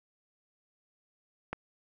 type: click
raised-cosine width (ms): 0.5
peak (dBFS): -19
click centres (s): 1.53
effects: none